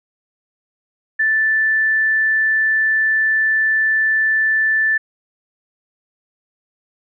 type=tone; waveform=sine; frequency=1760 Hz; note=A6; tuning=in tune; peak=-13 dBFS; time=1.19-4.98 s; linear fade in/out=10 ms; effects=none